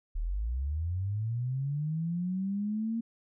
sine linear sweep, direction up, 35.34 to 231.7 Hz, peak -29 dBFS, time 0.15-3.01 s, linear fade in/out 10 ms, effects none

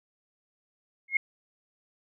sine tone with exponential growth, 2154 Hz, C7, 50 cents sharp, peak -17 dBFS, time 1.08-1.17 s, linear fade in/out 5 ms, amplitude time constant 19 ms, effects none

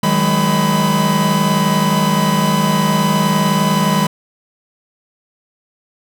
45% pulse tone cluster, 158.1 / 189.9 / 209.4 / 998 Hz, D#3 / F#3 / G#3 / B5, +28 / +45 / +15 / +18 cents, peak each -18 dBFS, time 0.03-4.07 s, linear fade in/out 5 ms, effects none

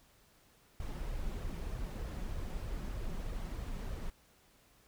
brown noise with flanger, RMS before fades -39 dBFS, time 0.8-4.1 s, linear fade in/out 2 ms, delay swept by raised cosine 1.6 to 5.5 ms, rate 3.2 Hz, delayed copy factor +0.5, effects pink hiss -66 dBFS RMS until 4.87 s

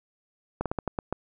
slowing click train, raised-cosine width 1 ms, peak -14 dBFS, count 7, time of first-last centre 0.61-1.126 s, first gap 47 ms, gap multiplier 1.24, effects none

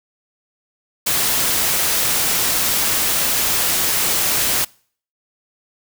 white noise, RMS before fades -18 dBFS, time 1.06-4.65 s, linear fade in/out 10 ms, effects noise-tail reverb RT60 0.5 s tail -25 dB re dry

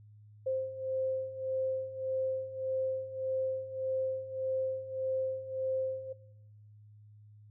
sine beating tone pair, 523.3 / 525 Hz, C5 / C5, 0 / +6 cents, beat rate 1.7 Hz, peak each -37 / -33 dBFS, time 0.46-6.13 s, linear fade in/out 10 ms, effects noise-tail reverb RT60 0.9 s tail -19 dB re dry + added 105 Hz sine -53 dBFS peak until 7.5 s

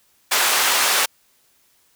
pink band-pass noise, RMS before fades -18 dBFS, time 0.31-1.06 s, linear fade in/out 10 ms, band 890 to 16000 Hz, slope 12 dB/octave, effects white hiss -60 dBFS RMS until 1.95 s

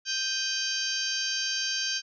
harmonic tone with a mistuned harmonic, 784 Hz, G5, in tune, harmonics 2 / 3 / 4 / 5 / 6 / 7 / 8, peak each -35 / -39 / -34 / -41 / -32 / -35 / -35 dBFS, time 0.05-2.02 s, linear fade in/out 50 ms, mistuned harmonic 3, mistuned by +99 cents, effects none

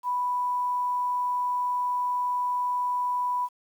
sine tone with quantisation, 987.8 Hz, B5, in tune, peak -24 dBFS, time 0.03-3.49 s, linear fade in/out 50 ms, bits 9, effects none

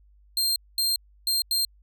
sawtooth tone bursts at uneven times, 4186 Hz, C8, in tune, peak -19 dBFS, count 4, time 0.37-0.56 / 0.78-0.96 / 1.27-1.42 / 1.51-1.65 s, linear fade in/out 2 ms, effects added 50 Hz sine -54 dBFS peak until 1.82 s

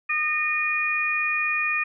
harmonic tone, 612 Hz, D#5, 29 cents flat, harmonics 2 / 3 / 4, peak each -30 / -28 / -23 dBFS, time 0.09-1.84 s, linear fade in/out 10 ms, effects none

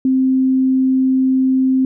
sine tone, 261.6 Hz, C4, in tune, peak -11 dBFS, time 0.05-1.85 s, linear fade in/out 2 ms, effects none

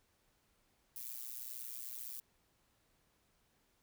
violet noise with amplitude modulation, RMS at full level -42 dBFS, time 0.96-2.2 s, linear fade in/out 2 ms, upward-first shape sine, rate 122 Hz, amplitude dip 95%, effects pink hiss -75 dBFS RMS until 3.82 s

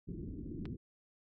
white low-pass noise, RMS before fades -43 dBFS, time 0.07-0.77 s, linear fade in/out 20 ms, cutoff 350 Hz, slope 48 dB/octave
clicks, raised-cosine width 0.3 ms, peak -33 / -42 dBFS, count 2, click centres 0.655 / 0.659 s
effects none

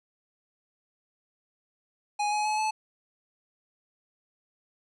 square tone with pitch steps, 830.6 / 842.2 / 854 / 865.9 Hz, G#5 / G#5 / G#5 / A5, 0 / +24 / +48 / -28 cents, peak -26 dBFS, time 2.19-2.71 s, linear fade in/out 10 ms, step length 130 ms, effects resampled to 22050 Hz + 11-bit

